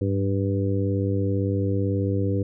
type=harmonic tone with a mistuned harmonic; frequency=98 Hz; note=G2; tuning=in tune; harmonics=1 / 2 / 3 / 4 / 5; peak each=-23 / -30 / -28 / -31 / -30 dBFS; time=0.01-2.43 s; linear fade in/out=5 ms; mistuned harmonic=1; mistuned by=+49 cents; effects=none